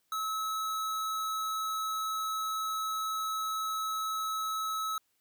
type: tone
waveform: square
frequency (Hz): 1294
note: E6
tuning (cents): -32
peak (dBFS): -32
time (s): 0.12-4.98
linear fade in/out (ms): 2
effects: white hiss -75 dBFS RMS until 5.2 s